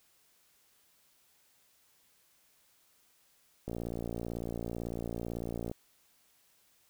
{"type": "click train", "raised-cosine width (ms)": 2, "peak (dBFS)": -24, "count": 119, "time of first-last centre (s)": [3.68, 5.714], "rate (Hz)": 58, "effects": ["white hiss -68 dBFS RMS until 6.89 s"]}